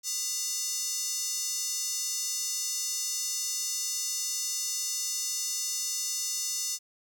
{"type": "tone with high-pass filter", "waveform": "square", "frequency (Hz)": 404.2, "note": "G#4", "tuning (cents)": -47, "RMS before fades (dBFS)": -32, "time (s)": [0.03, 6.79], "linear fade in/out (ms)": 50, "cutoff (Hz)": 6000, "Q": 3.3, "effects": ["10-bit"]}